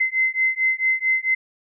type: beating tone pair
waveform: sine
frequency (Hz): 2059 / 2063.5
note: C7 / C7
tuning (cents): -28 / -25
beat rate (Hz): 4.5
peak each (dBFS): -21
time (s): 0-1.35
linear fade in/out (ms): 10
effects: none